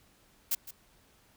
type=noise with echo; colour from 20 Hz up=blue; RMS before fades=-29 dBFS; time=0.51-0.55 s; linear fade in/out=5 ms; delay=160 ms; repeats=1; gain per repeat=-15 dB; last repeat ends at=0.71 s; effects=pink hiss -64 dBFS RMS until 1.36 s